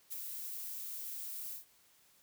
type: noise with ADSR envelope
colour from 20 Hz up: violet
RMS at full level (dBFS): -40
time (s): 0.1-1.65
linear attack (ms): 23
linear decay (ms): 17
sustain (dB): -3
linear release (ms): 120
effects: white hiss -67 dBFS RMS until 2.22 s